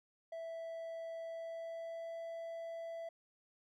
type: tone with pitch glide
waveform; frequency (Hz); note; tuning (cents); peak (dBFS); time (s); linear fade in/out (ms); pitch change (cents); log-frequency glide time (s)
triangle; 659.3 to 664.3; E5 to E5; 0 to +13; -40; 0.32-3.09; 5; +13; 1.19-2.17
effects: none